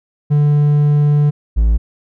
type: tone pair in turn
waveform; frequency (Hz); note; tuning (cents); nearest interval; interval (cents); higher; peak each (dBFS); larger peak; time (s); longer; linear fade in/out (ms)
triangle; 147 / 55.45; D3 / A1; +2 / +14; octave + perfect fourth; 1688; first; -7; neither; 0.3-1.31 / 1.56-1.78; first; 20
effects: none